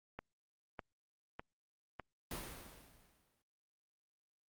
click train, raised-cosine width 0.5 ms, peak -29 dBFS, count 4, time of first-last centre 0.19-1.997 s, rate 1.66 Hz
pink noise with exponential decay, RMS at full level -42 dBFS, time 2.31-3.42 s, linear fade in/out 2 ms, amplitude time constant 240 ms
effects Opus 48 kbps

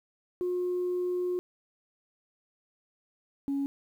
sine tone pair in turn, 359.3 / 278.2 Hz, F4 / C#4, +49 / +6 cents, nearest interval major third, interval 443 cents, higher first, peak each -26 / -26 dBFS, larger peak neither, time 0.41-1.39 / 3.48-3.66 s, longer first, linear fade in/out 0 ms, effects tanh soft clip ceiling -24 dBFS + 10-bit

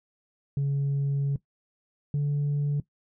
sine tone pair in turn, 140 / 144.69 Hz, C#3 / D3, +18 / -25 cents, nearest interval minor second, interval 57 cents, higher second, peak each -21 dBFS, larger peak neither, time 0.57-1.36 / 2.14-2.8 s, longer first, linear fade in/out 2 ms, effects noise-tail reverb RT60 0.1 s tail -19 dB re dry + tanh soft clip ceiling -22 dBFS

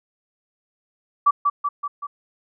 sine tone with echo, 1154 Hz, D6, 31 cents flat, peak -11 dBFS, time 1.26-1.31 s, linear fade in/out 10 ms, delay 190 ms, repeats 4, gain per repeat -4 dB, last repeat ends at 2.07 s, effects none

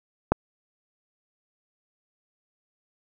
click, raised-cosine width 1 ms, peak -4 dBFS, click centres 0.32 s, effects none

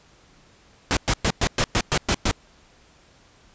pink noise bursts, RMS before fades -20 dBFS, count 9, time 0.91-2.312 s, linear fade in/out 0 ms, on 58 ms, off 110 ms, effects pink hiss -55 dBFS RMS until 3.54 s + resampled to 16000 Hz

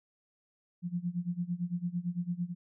sine tone with tremolo, 175.4 Hz, F3, 8 cents sharp, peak -28 dBFS, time 0.82-2.55 s, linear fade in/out 50 ms, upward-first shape sine, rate 8.9 Hz, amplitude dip 90%, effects none

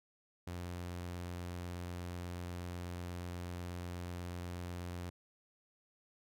sawtooth tone with vibrato, 88.2 Hz, F2, 18 cents sharp, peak -37 dBFS, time 0.47-5.1 s, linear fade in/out 5 ms, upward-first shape sine, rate 18 Hz, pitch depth 11 cents each way, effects none

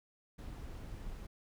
brown noise, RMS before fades -45 dBFS, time 0.38-1.27 s, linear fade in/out 10 ms, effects none

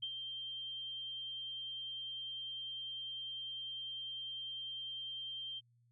sine tone with ADSR envelope, 3155 Hz, G7, 10 cents sharp, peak -36 dBFS, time 0.02-5.61 s, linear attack 13 ms, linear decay 52 ms, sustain -5 dB, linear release 31 ms, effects added 119 Hz sine -68 dBFS peak until 5.91 s

